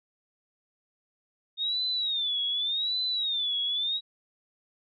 sine tone with vibrato, 3667 Hz, A#7, 29 cents flat, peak -26 dBFS, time 1.57-4.01 s, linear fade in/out 50 ms, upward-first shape sine, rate 0.86 Hz, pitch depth 160 cents each way, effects none

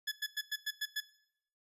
20% pulse tone bursts, 1711 Hz, A6, 49 cents flat, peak -28 dBFS, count 7, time 0.07-1.006 s, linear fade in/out 10 ms, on 48 ms, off 100 ms, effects noise-tail reverb RT60 0.7 s tail -18 dB re dry + resampled to 32000 Hz

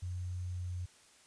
sine tone with sample-and-hold, 89.9 Hz, F#2, 49 cents flat, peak -36 dBFS, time 0.02-0.86 s, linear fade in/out 10 ms, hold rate 6300 Hz, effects white hiss -62 dBFS RMS until 1.26 s + resampled to 22050 Hz

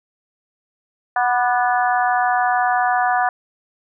harmonic tone with a mistuned harmonic, 246.1 Hz, B3, 6 cents flat, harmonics 3 / 4 / 5 / 6 / 7, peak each -17 / -23 / -25 / -24 / -25 dBFS, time 1.16-3.29 s, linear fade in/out 2 ms, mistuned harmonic 5, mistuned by -39 cents, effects none

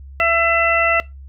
harmonic tone, 670 Hz, E5, 28 cents sharp, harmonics 1 / 2 / 3 / 4, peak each -19 / -19 / -19 / -19 dBFS, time 0.2-1 s, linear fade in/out 0 ms, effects noise-tail reverb RT60 0.2 s tail -20 dB re dry + added 68 Hz sine -34 dBFS peak until 1.28 s

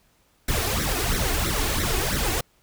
pink noise with flanger, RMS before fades -24 dBFS, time 0.48-2.41 s, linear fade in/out 5 ms, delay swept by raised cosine 0.51 to 2.81 ms, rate 3 Hz, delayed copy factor +0.8, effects pink hiss -63 dBFS RMS until 2.62 s

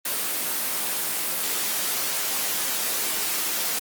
white noise with comb filter, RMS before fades -26 dBFS, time 0.05-3.79 s, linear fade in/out 5 ms, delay 19 ms, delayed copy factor +0.5, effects high-pass 200 Hz 12 dB/octave + Opus 24 kbps

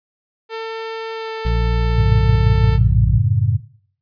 sawtooth tone with pitch glide, 448.4 to 444.5 Hz, A4 to A4, +33 to +18 cents, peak -20 dBFS, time 0.49-2.79 s, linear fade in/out 50 ms, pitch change -15 cents, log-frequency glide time 1.14-1.31 s
harmonic tone, 57.9 Hz, A#1, 11 cents flat, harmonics 1 / 2 / 3, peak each -16 / -22 / -26 dBFS, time 1.45-3.19 s, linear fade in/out 5 ms
white noise with exponential decay, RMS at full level -31 dBFS, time 1.46-1.58 s, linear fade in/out 5 ms, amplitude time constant 25 ms
sine chord, F# minor, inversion none, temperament equal, 92.5 / 110 / 138.59 Hz, F#2 / A2 / C#3, 0 / 0 / 0 cents, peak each -19 / -15 / -20 dBFS, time 1.95-3.6 s, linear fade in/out 50 ms
effects noise-tail reverb RT60 0.6 s tail -18 dB re dry + resampled to 11025 Hz

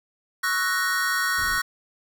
square chord, F# dominant seventh, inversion second, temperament equal, 1108.7 / 1318.5 / 1480 / 1864.7 Hz, C#6 / E6 / F#6 / A#6, 0 / 0 / 0 / 0 cents, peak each -31 / -32 / -26 / -27 dBFS, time 0.43-1.62 s, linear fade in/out 10 ms
brown noise, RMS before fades -38 dBFS, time 1.38-1.59 s, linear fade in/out 2 ms
effects none

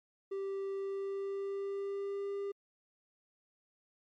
triangle tone with pitch glide, 391.3 to 399.5 Hz, G4 to G4, -3 to +33 cents, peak -33 dBFS, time 0.31-2.52 s, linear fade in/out 10 ms, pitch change +36 cents, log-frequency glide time 0.74-2.35 s, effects MP3 48 kbps

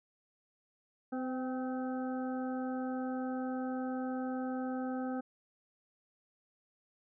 harmonic tone with a mistuned harmonic, 256.4 Hz, C4, 35 cents flat, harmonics 1 / 2 / 3 / 5 / 6, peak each -35 / -42 / -43 / -49 / -51 dBFS, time 1.12-5.21 s, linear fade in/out 10 ms, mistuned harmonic 3, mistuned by +28 cents, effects none

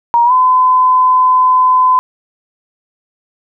sine tone with pitch glide, 943 to 1016.5 Hz, A#5 to B5, +20 to +50 cents, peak -6 dBFS, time 0.14-1.99 s, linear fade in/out 0 ms, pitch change +130 cents, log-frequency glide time 0.25-0.32 s, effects none

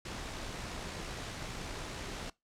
pink noise with amplitude modulation, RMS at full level -40 dBFS, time 0.05-2.3 s, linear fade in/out 5 ms, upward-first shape sine, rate 63.4 Hz, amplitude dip 25%, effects noise-tail reverb RT60 0.2 s tail -22 dB re dry + low-pass 7000 Hz 12 dB/octave

